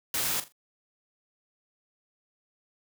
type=noise with echo; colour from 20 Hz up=white; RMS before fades=-29 dBFS; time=0.14-0.4 s; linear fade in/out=2 ms; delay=41 ms; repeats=3; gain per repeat=-12 dB; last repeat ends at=0.523 s; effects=none